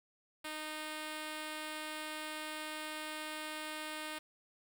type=tone; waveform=5% pulse; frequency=308.3 Hz; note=D#4; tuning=16 cents flat; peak=-29 dBFS; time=0.44-4.19 s; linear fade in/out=10 ms; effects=10-bit